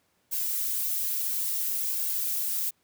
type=noise with flanger; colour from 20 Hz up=violet; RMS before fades=-29 dBFS; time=0.31-2.71 s; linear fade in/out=20 ms; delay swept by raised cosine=1.8 to 5.4 ms; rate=0.58 Hz; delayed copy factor=+0.7; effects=pink hiss -70 dBFS RMS until 2.83 s + high-pass 100 Hz 12 dB/octave